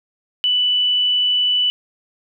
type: tone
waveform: sine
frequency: 2976 Hz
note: F#7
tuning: 9 cents sharp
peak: -14 dBFS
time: 0.44-1.7 s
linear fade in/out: 0 ms
effects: none